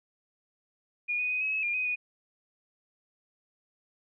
sine tone with pitch steps, 2438 / 2483 / 2499 / 2557 / 2577 / 2408 / 2508 / 2470 Hz, D#7 / D#7 / D#7 / D#7 / E7 / D7 / D#7 / D#7, -36 / -4 / +7 / +47 / -40 / +43 / +13 / -13 cents, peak -27 dBFS, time 1.08-1.96 s, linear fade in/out 20 ms, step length 110 ms, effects none

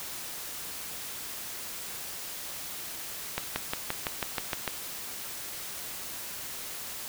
accelerating click train, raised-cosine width 0.3 ms, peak -12 dBFS, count 9, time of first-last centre 3.38-4.678 s, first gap 180 ms, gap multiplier 0.97, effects white hiss -39 dBFS RMS until 7.08 s

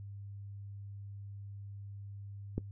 click, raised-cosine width 3 ms, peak -20 dBFS, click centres 2.58 s, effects noise-tail reverb RT60 0.1 s tail -19 dB re dry + added 100 Hz sine -43 dBFS peak until 2.71 s

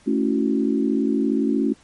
sine chord, F# minor seventh, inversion first, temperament equal, 220 / 277.2 / 329.6 / 370 Hz, A3 / C#4 / E4 / F#4, 0 / 0 / 0 / 0 cents, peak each -22 / -21 / -26 / -26 dBFS, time 0.06-1.74 s, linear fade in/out 20 ms, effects pink hiss -54 dBFS RMS until 1.83 s + MP3 48 kbps

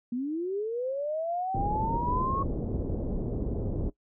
sine linear sweep, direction up, 233.1 to 1108.7 Hz, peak -28 dBFS, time 0.12-2.43 s, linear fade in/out 5 ms
pink low-pass noise, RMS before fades -31 dBFS, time 1.54-3.9 s, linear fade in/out 5 ms, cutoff 500 Hz, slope 24 dB/octave
effects noise-tail reverb RT60 0.1 s tail -18 dB re dry

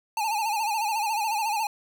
square tone with vibrato, 863 Hz, A5, 34 cents flat, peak -25 dBFS, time 0.17-1.67 s, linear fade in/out 2 ms, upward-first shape sine, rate 14 Hz, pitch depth 98 cents each way, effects none

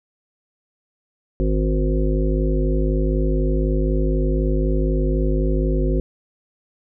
harmonic tone with a mistuned harmonic, 52 Hz, G#1, 3 cents sharp, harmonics 1 / 3 / 5 / 7 / 9 / 10, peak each -18 / -25 / -26 / -25 / -33 / -30 dBFS, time 1.4-6 s, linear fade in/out 0 ms, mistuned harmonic 1, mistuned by -42 cents, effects none

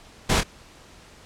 pink noise with echo, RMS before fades -20 dBFS, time 0.29-0.41 s, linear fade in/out 10 ms, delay 26 ms, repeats 1, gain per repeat -7 dB, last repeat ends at 0.436 s, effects pink hiss -49 dBFS RMS until 1.25 s + low-pass 8000 Hz 12 dB/octave

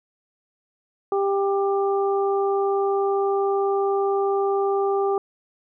harmonic tone, 395.5 Hz, G4, 15 cents sharp, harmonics 1 / 2 / 3, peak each -20 / -26 / -30 dBFS, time 1.12-5.18 s, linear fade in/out 2 ms, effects none

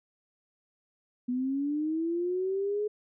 sine linear sweep, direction up, 243.9 to 424.6 Hz, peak -27 dBFS, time 1.28-2.88 s, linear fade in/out 10 ms, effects none

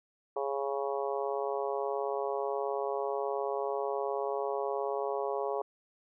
harmonic tone, 138.59 Hz, C#3, in tune, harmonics 3 / 4 / 5 / 6 / 7 / 8, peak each -34 / -36 / -38 / -40 / -41 / -42 dBFS, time 0.36-5.62 s, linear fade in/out 5 ms, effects none

